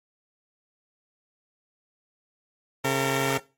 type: tone pair together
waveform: 10% pulse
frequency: 135.51 / 455.8 Hz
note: C#3 / A#4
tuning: -39 / -39 cents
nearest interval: octave + major sixth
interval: 2100 cents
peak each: -17 / -18 dBFS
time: 2.84-3.38 s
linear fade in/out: 10 ms
effects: noise-tail reverb RT60 0.3 s tail -20 dB re dry + AAC 48 kbps